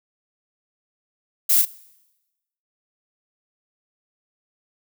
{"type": "noise with echo", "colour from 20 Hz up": "violet", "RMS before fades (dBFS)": -17, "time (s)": [1.49, 1.62], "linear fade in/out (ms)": 10, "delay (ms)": 35, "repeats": 1, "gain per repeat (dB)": -5, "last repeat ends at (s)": 1.655, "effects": ["noise-tail reverb RT60 1.0 s tail -21 dB re dry"]}